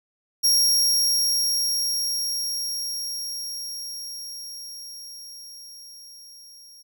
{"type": "tone with level ramp", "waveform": "sawtooth", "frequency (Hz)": 5588, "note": "F8", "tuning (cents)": 0, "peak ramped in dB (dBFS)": [-13, -43], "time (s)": [0.43, 6.83], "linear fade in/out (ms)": 20, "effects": []}